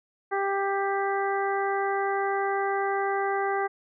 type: harmonic tone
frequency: 394.5 Hz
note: G4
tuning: 11 cents sharp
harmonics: 1 / 2 / 3 / 4 / 5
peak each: -28 / -28 / -33 / -34 / -36 dBFS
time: 0.31-3.68 s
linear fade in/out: 20 ms
effects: none